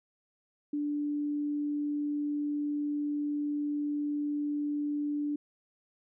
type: tone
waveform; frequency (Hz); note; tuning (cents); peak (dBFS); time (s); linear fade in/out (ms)
sine; 293.1; D4; -3; -29; 0.73-5.36; 5
effects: none